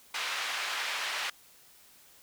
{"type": "band-pass noise", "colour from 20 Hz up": "white", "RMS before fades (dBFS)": -34, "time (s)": [0.14, 1.3], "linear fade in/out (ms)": 5, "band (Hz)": [980, 3000], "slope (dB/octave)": 12, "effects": ["white hiss -58 dBFS RMS until 2.22 s"]}